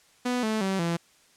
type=tone with pitch steps; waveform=sawtooth; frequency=247.7 / 218.1 / 192.11 / 169.18 Hz; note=B3 / A3 / G3 / E3; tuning=+5 / -15 / -35 / +45 cents; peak=-21 dBFS; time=0.25-0.97 s; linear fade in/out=10 ms; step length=180 ms; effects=white hiss -60 dBFS RMS until 1.36 s + low-pass 9000 Hz 12 dB/octave